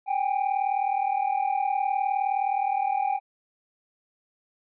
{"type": "tone pair together", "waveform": "triangle", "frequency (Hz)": [773, 812.4], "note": ["G5", "G#5"], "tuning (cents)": [-24, -38], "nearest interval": "minor second", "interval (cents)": 86, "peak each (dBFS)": -24, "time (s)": [0.06, 3.2], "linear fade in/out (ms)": 50, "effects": ["resampled to 8000 Hz"]}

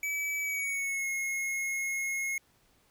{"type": "tone with pitch glide", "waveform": "square", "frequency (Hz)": [2293, 2164], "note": ["D7", "C#7"], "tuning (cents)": [-42, -42], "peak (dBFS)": -31, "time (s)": [0.03, 2.38], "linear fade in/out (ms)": 2, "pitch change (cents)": -100, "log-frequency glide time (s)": [0.41, 1.08], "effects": ["pink hiss -67 dBFS RMS until 2.9 s"]}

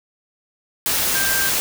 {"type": "tone in noise", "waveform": "sine", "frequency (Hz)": 1581, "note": "G6", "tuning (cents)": 14, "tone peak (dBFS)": -22, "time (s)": [1.15, 1.49], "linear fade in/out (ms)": 0, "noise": "white", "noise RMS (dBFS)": -20, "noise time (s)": [0.86, 1.6], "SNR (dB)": -5, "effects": []}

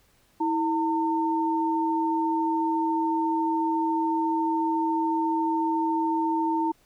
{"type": "tone pair together", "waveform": "sine", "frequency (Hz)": [324, 907], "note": ["E4", "A#5"], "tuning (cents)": [-30, -48], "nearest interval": "octave + tritone", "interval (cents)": 1782, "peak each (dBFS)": -25, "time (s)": [0.4, 6.72], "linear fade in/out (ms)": 10, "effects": ["pink hiss -63 dBFS RMS until 6.85 s"]}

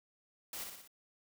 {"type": "noise with echo", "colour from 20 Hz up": "white", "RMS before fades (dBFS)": -43, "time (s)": [0.53, 0.64], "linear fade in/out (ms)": 2, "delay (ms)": 59, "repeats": 4, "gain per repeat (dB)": -4, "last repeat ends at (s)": 0.876, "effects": []}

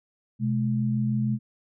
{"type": "tone pair together", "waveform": "sine", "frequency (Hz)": [126.71, 213.1], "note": ["B2", "G#3"], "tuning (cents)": [45, 45], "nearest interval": "major sixth", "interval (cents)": 900, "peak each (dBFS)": -25, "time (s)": [0.39, 1.39], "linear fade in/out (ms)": 50, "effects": []}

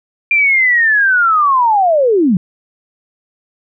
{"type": "linear sweep", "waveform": "sine", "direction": "down", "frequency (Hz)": [2394, 164.81], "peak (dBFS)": -8, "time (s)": [0.31, 2.37], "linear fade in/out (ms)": 2, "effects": []}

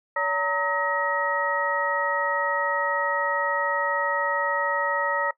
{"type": "tone cluster", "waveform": "sine", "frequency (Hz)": [569, 925, 1278, 1898], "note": ["C#5", "A#5", "D#6", "A#6"], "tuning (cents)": [45, -14, 46, 31], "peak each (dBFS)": -28, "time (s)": [0.16, 5.31], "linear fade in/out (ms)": 5, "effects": ["noise-tail reverb RT60 0.1 s tail -19 dB re dry"]}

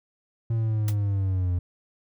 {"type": "linear sweep", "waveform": "triangle", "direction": "down", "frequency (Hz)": [115.2, 87.31], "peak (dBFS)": -20, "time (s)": [0.5, 1.59], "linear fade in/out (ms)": 5}
{"type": "noise with exponential decay", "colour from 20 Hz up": "white", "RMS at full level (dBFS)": -31, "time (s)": [0.88, 0.96], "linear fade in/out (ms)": 2, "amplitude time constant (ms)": 16}
{"effects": []}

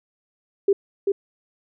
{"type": "tone with echo", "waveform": "sine", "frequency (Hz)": 396.6, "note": "G4", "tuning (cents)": 20, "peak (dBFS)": -13, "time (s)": [0.68, 0.73], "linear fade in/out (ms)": 5, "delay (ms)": 390, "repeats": 1, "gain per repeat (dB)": -4, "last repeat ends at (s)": 1.12, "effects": []}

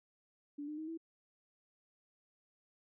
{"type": "tone with pitch steps", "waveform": "sine", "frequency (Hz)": [290, 302, 314.4, 327.4], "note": ["D4", "D4", "D#4", "E4"], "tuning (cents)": [-22, 48, 18, -12], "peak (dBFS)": -40, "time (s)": [0.58, 0.976], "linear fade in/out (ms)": 10, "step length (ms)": 99, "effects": []}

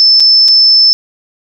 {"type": "tone with dropouts", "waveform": "sine", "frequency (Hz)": 5274, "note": "E8", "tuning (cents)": 0, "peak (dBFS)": -3, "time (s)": [0, 0.93], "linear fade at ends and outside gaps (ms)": 0, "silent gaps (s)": [[0.199, 0.204], [0.481, 0.485]], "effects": []}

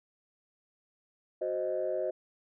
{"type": "chord", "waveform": "sine", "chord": "C diminished", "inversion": "second", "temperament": "equal", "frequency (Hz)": [370, 523.3, 622.3], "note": ["Gb4", "C5", "Eb5"], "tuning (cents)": [0, 0, 0], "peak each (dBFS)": [-35, -33, -32], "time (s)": [1.41, 2.11], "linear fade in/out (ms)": 10, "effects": ["tanh soft clip ceiling -22 dBFS"]}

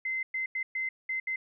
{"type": "tone bursts at uneven times", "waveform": "sine", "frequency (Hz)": 2066, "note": "C7", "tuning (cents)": -22, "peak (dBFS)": -29, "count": 6, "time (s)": [[0.05, 0.23], [0.34, 0.46], [0.55, 0.63], [0.75, 0.89], [1.09, 1.2], [1.27, 1.36]], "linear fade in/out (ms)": 5, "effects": []}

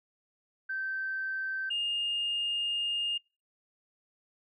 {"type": "tone pair in turn", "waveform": "sine", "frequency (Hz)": [1552, 2830], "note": ["G6", "F7"], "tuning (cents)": [-18, 22], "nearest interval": "minor seventh", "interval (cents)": 1040, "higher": "second", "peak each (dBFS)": [-31, -28], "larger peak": "second", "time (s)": [[0.69, 1.7], [1.7, 3.18]], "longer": "second", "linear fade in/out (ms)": 10, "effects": ["noise-tail reverb RT60 0.3 s tail -26 dB re dry", "tanh soft clip ceiling -24 dBFS"]}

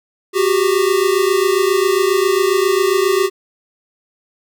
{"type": "tone pair together", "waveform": "square", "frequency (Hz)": [370, 397.4], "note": ["F#4", "G4"], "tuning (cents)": [0, 24], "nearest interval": "minor second", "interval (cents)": 124, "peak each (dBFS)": -16, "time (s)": [0.33, 3.3], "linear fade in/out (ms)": 50, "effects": []}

